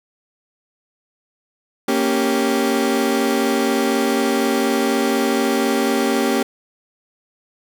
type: chord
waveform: 30% pulse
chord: G diminished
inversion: first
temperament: equal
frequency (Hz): 233.1 / 277.2 / 392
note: Bb3 / Db4 / G4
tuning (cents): 0 / 0 / 0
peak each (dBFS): -18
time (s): 1.88-6.43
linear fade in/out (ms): 5
effects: none